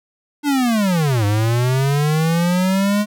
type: linear two-way sweep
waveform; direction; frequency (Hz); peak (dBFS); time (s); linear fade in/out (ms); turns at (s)
square; down then up; 298.1 to 100.7 to 210.8; -15; 0.43-3.06; 50; 1.25
effects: none